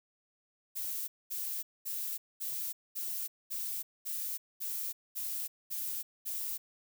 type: noise bursts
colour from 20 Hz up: violet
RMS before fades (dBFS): -37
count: 11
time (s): 0.75-6.58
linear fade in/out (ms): 20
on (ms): 330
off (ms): 220
effects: none